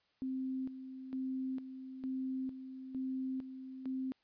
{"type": "tone with tremolo", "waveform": "sine", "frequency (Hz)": 261.6, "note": "C4", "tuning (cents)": 0, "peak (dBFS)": -35, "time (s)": [0.22, 4.12], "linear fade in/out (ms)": 0, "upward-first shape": "square", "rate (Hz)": 1.1, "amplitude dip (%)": 65, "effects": ["white hiss -75 dBFS RMS until 4.23 s", "resampled to 11025 Hz"]}